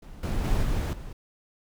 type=noise with level steps; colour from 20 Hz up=brown; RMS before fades=-43 / -27 / -24 / -26 / -39 dBFS; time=0.02-1.13 s; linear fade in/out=5 ms; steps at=0.23 / 0.44 / 0.63 / 0.93 s; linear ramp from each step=2 ms; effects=none